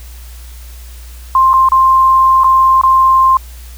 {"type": "tone with dropouts", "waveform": "sine", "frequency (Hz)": 1053, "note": "C6", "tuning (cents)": 11, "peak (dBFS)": -5, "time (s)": [1.35, 3.37], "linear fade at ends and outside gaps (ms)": 2, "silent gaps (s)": [[1.533, 1.538], [1.688, 1.719], [2.436, 2.443], [2.814, 2.835]], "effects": ["added 60 Hz sine -29 dBFS peak until 3.77 s", "white hiss -40 dBFS RMS until 3.77 s"]}